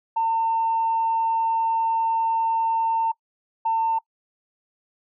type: tone pair in turn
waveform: sine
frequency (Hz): 905 / 901.3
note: A5 / A5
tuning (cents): +48 / +41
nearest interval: unison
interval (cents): 7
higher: first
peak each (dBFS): -18 / -18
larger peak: neither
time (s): 0.16-3.12 / 3.65-3.99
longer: first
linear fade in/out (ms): 10
effects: noise-tail reverb RT60 0.1 s tail -24 dB re dry + tanh soft clip ceiling -14 dBFS